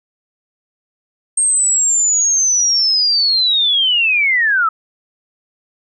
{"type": "linear sweep", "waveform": "sine", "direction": "down", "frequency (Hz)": [8540, 1268], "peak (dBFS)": -11, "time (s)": [1.37, 4.69], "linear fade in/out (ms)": 5, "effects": []}